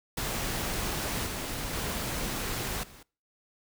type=noise with level steps; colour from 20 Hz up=pink; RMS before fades=-32 / -35 / -33 / -51 dBFS; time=0.17-3.03 s; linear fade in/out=5 ms; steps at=1.26 / 1.73 / 2.83 s; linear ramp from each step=5 ms; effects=noise-tail reverb RT60 0.4 s tail -25 dB re dry